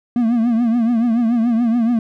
triangle tone with vibrato, 233.1 Hz, A#3, in tune, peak -11 dBFS, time 0.16-1.99 s, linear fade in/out 2 ms, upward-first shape triangle, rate 7 Hz, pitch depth 110 cents each way, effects none

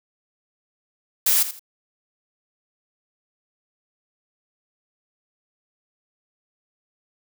blue noise with echo, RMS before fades -18 dBFS, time 1.26-1.43 s, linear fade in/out 5 ms, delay 82 ms, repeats 2, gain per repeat -12 dB, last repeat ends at 1.594 s, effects none

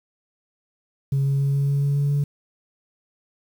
sine tone with pitch steps, 137.3 / 138.18 / 139.06 / 139.94 / 140.83 / 141.73 / 142.64 / 143.54 Hz, C#3 / C#3 / C#3 / C#3 / C#3 / C#3 / C#3 / D3, -16 / -5 / +6 / +17 / +28 / +39 / +50 / -39 cents, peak -16 dBFS, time 1.12-2.24 s, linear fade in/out 5 ms, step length 140 ms, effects tanh soft clip ceiling -16 dBFS + 8-bit

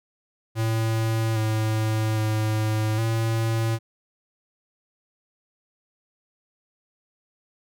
square tone with pitch steps, 112.2 / 109.4 / 108.5 / 113.1 Hz, A2 / A2 / A2 / A2, +34 / -9 / -24 / +48 cents, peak -22 dBFS, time 0.55-3.79 s, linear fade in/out 50 ms, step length 810 ms, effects none

